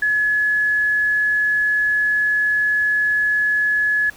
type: tone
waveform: sine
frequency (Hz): 1700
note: G#6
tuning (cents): +40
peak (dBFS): -15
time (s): 0.02-4.1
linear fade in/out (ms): 5
effects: pink hiss -45 dBFS RMS until 4.16 s

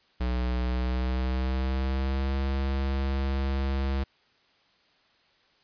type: tone with pitch glide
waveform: square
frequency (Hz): 61.74 to 67.72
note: B1 to C#2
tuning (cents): 0 to -40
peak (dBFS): -26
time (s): 0.2-4.04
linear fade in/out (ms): 10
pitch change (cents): +160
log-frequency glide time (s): 0.62-2.34
effects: white hiss -64 dBFS RMS until 5.63 s + resampled to 11025 Hz

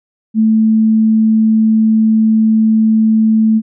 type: tone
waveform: sine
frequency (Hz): 220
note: A3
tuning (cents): 0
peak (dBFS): -7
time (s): 0.34-3.62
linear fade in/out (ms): 50
effects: none

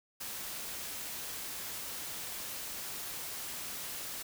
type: noise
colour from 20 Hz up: white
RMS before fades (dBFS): -41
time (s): 0.2-4.23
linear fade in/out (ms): 10
effects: none

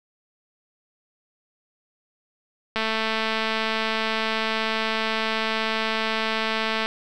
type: click train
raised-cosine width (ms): 0.3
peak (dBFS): -9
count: 907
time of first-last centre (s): 2.76-6.86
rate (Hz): 221
effects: none

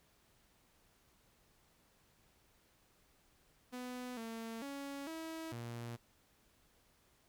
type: tone with pitch steps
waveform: sawtooth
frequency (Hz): 249.5 / 226.8 / 279.5 / 323.3 / 118.1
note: B3 / A#3 / C#4 / E4 / A#2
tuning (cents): +18 / -47 / +14 / -34 / +23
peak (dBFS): -39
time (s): 3.72-5.97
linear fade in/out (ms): 20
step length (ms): 450
effects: pink hiss -71 dBFS RMS until 7.28 s

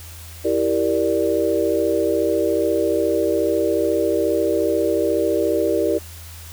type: chord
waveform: sine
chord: E half-diminished seventh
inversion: none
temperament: equal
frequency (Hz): 329.6 / 392 / 466.2 / 587.3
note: E4 / G4 / Bb4 / D5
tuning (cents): 0 / 0 / 0 / 0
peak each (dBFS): -22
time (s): 0.44-5.99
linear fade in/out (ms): 20
effects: added 83 Hz sine -37 dBFS peak until 6.52 s + white hiss -41 dBFS RMS until 6.52 s

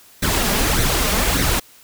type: noise with flanger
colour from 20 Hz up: pink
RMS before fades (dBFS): -18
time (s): 0.22-1.6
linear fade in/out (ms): 10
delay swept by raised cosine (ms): 0.49 to 4.99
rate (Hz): 1.7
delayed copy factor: +0.65
effects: white hiss -48 dBFS RMS until 1.83 s

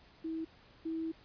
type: tone pair in turn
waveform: sine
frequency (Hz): 323 / 324.3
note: E4 / E4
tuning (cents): -35 / -28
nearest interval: unison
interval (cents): 7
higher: second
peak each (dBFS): -35 / -34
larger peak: second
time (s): 0.24-0.45 / 0.85-1.12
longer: second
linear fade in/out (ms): 10
effects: pink hiss -61 dBFS RMS until 1.24 s + resampled to 11025 Hz

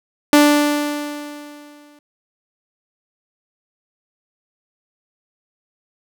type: tone with exponential decay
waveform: sawtooth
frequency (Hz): 293.7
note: D4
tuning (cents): 0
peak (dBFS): -3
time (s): 0.33-1.99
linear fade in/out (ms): 1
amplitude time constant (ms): 360
effects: none

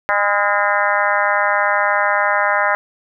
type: harmonic tone with a mistuned harmonic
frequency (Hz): 203.3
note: G#3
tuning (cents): -37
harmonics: 3 / 4 / 5 / 6 / 7 / 8 / 9 / 10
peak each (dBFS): -21 / -21 / -21 / -23 / -22 / -22 / -22 / -26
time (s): 0.09-2.75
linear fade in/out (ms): 0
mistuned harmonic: 6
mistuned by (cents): +57
effects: none

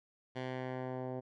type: tone with low-pass filter sweep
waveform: 10% pulse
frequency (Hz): 128.5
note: C3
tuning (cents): -31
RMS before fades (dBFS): -40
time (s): 0.35-1.21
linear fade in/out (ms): 20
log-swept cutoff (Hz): 3500 to 650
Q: 0.96
effects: none

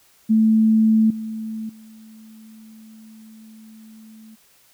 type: tone with level steps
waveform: sine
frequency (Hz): 220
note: A3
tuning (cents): 0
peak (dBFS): -12 / -26 / -41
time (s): 0.29-4.36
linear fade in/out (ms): 20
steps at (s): 1.1 / 1.69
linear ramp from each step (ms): 5
effects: white hiss -56 dBFS RMS until 4.73 s

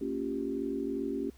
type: chord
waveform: sine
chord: G half-diminished seventh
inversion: first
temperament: equal with one note detuned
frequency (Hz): 229.6 / 277.2 / 349.2 / 392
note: Bb3 / Db4 / F4 / G4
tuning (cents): -26 / 0 / 0 / 0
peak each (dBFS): -39 / -34 / -39 / -36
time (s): 0.01-1.3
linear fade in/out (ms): 5
effects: added 65 Hz sine -54 dBFS peak until 1.37 s + pink hiss -63 dBFS RMS until 1.37 s

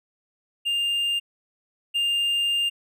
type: tone pair in turn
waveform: triangle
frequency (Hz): 2804 / 2804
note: F7 / F7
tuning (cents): +6 / +6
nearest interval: unison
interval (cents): 0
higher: neither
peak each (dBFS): -20 / -19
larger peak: second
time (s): 0.65-1.2 / 1.94-2.7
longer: second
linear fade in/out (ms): 20
effects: none

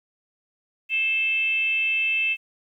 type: tone with frequency modulation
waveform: sine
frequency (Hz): 2637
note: E7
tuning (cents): 0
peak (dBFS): -20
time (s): 0.89-2.37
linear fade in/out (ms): 50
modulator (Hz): 496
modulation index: 0.42
effects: 10-bit

